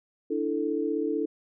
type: chord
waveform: sine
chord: D suspended second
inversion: none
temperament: equal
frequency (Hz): 293.7 / 329.6 / 440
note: D4 / E4 / A4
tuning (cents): 0 / 0 / 0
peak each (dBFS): -30 / -30 / -29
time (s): 0.3-1.26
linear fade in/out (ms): 10
effects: none